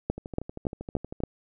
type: two click trains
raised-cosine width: 2 ms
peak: -12 / -23 dBFS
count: 5 / 14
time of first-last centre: 0.1-1.236 / 0.18-1.204 s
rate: 3.52 / 12.7 Hz
effects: none